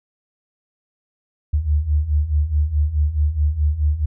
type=beating tone pair; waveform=sine; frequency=72 / 76.7 Hz; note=D2 / D#2; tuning=-34 / -24 cents; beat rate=4.7 Hz; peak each=-21 / -17 dBFS; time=1.53-4.06 s; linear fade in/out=10 ms; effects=none